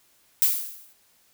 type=noise with exponential decay; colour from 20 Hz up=violet; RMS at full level=-17 dBFS; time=0.42-0.93 s; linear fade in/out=0 ms; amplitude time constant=110 ms; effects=white hiss -62 dBFS RMS until 1.33 s